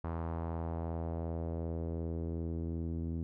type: tone with low-pass filter sweep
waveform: sawtooth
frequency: 82.7 Hz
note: E2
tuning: 6 cents sharp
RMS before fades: -37 dBFS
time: 0.04-3.23 s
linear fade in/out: 0 ms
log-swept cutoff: 1100 to 270 Hz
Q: 1.8
effects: none